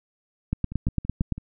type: two click trains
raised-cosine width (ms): 5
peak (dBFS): -22 / -11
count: 5 / 8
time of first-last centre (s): 0.72-1.38 / 0.53-1.323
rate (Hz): 6.06 / 8.83
effects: none